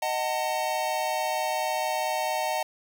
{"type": "chord", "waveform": "square", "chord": "D# diminished", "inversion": "none", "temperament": "just", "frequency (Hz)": [622.3, 746.7, 896], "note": ["D#5", "F#5", "A5"], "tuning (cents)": [0, 16, 31], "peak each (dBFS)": -31, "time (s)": [0.02, 2.63], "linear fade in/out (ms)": 5, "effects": ["9-bit"]}